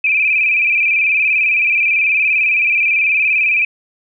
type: tone with vibrato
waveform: sine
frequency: 2458 Hz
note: D#7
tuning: 22 cents flat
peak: -11 dBFS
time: 0.04-3.65 s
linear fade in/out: 5 ms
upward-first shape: square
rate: 19 Hz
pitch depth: 60 cents each way
effects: none